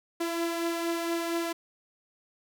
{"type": "beating tone pair", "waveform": "sawtooth", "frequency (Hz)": [336, 340.3], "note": ["E4", "F4"], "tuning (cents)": [33, -45], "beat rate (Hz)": 4.3, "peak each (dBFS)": [-25, -33], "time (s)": [0.2, 1.53], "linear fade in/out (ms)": 10, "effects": []}